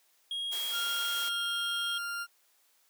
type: tone with pitch glide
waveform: triangle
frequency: 3274 to 3236 Hz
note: G#7 to G#7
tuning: -25 to -46 cents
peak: -31 dBFS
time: 0.31-1.98 s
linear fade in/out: 2 ms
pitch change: -21 cents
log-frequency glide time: 0.8-1.45 s
type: noise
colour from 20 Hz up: white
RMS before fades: -40 dBFS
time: 0.51-1.3 s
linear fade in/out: 20 ms
type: tone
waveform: 40% pulse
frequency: 1396.9 Hz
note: F6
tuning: in tune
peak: -33 dBFS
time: 0.71-2.27 s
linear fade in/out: 50 ms
effects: white hiss -68 dBFS RMS until 2.89 s + high-pass 400 Hz 12 dB/octave